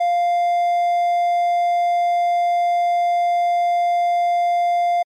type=tone; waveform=triangle; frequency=698.5 Hz; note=F5; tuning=in tune; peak=-13 dBFS; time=0-5.03 s; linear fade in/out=10 ms; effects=MP3 64 kbps